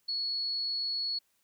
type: tone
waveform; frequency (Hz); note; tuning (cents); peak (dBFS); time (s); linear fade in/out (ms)
sine; 4374; C#8; -24; -30; 0.08-1.19; 10
effects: white hiss -73 dBFS RMS until 1.43 s